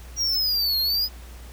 square linear two-way sweep, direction down then up, 5730 to 4186 to 5060 Hz, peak -21 dBFS, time 0.16-1.09 s, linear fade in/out 50 ms, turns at 0.8 s, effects added 60 Hz sine -39 dBFS peak until 1.52 s + pink hiss -48 dBFS RMS until 1.52 s

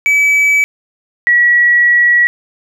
triangle / sine tone pair in turn, 2292 / 1927.3 Hz, D7 / B6, -43 / -43 cents, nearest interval minor third, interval 300 cents, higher first, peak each -6 dBFS, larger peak neither, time 0.06-0.64 / 1.27-2.27 s, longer second, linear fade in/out 0 ms, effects none

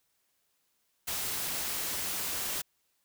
white noise, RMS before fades -34 dBFS, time 1.07-2.62 s, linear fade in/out 10 ms, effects white hiss -75 dBFS RMS until 3.04 s

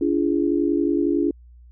sine tone cluster, 288.4 / 339.3 / 414 Hz, D4 / F4 / G#4, -31 / -50 / -5 cents, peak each -21 / -21 / -26 dBFS, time 0.01-1.31 s, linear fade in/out 5 ms, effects added 60 Hz sine -44 dBFS peak until 1.71 s

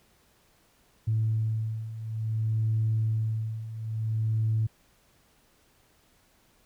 sine beating tone pair, 110 / 110.57 Hz, A2 / A2, 0 / +9 cents, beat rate 0.57 Hz, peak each -30 / -26 dBFS, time 1.07-4.67 s, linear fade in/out 10 ms, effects tanh soft clip ceiling -18 dBFS + pink hiss -64 dBFS RMS until 6.65 s

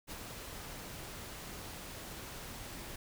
pink noise with ADSR envelope, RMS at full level -42 dBFS, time 0.07-2.96 s, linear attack 43 ms, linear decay 33 ms, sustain -4 dB, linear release 4 ms, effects none

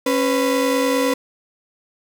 35% pulse tone pair together, 273.8 / 497.8 Hz, C#4 / B4, -21 / +14 cents, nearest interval minor seventh, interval 1035 cents, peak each -18 / -17 dBFS, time 0.06-1.14 s, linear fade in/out 5 ms, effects none

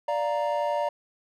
triangle chord, Bb major, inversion first, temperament equal, 587.3 / 698.5 / 932.3 Hz, D5 / F5 / Bb5, 0 / 0 / 0 cents, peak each -25 / -29 / -27 dBFS, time 0.08-0.89 s, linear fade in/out 5 ms, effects none

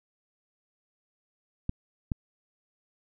clicks, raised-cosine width 5 ms, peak -16 dBFS, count 2, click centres 1.694 / 2.118 s, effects none

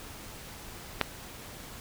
clicks, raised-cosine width 0.3 ms, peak -30 / -7 dBFS, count 2, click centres 1.008 / 1.013 s, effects pink hiss -45 dBFS RMS until 1.8 s

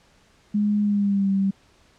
sine tone with pitch glide, 207.7 to 194.91 Hz, G#3 to G3, 0 to -10 cents, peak -18 dBFS, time 0.54-1.51 s, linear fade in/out 10 ms, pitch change -110 cents, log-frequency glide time 0.81-1.3 s, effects pink hiss -58 dBFS RMS until 1.98 s + low-pass 7000 Hz 12 dB/octave

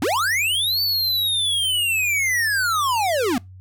square linear two-way sweep, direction up then down, 220 to 4548 to 220 Hz, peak -19 dBFS, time 0.02-3.38 s, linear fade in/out 2 ms, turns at 0.81 s, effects noise-tail reverb RT60 0.2 s tail -24 dB re dry + added 93 Hz sine -39 dBFS peak until 3.6 s

